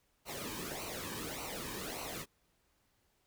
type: noise with flanger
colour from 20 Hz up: pink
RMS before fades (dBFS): -42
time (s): 0.25-2.26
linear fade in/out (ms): 50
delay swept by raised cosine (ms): 0.58 to 1.49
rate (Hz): 1.7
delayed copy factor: -0.7
effects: pink hiss -75 dBFS RMS until 3.26 s